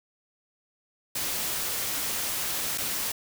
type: noise with dropouts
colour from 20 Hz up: white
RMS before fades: -30 dBFS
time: 1.15-3.12 s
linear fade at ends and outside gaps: 5 ms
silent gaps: 2.777-2.781 s
effects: none